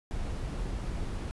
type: noise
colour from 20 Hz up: brown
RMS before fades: -34 dBFS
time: 0.11-1.31 s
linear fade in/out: 0 ms
effects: resampled to 24000 Hz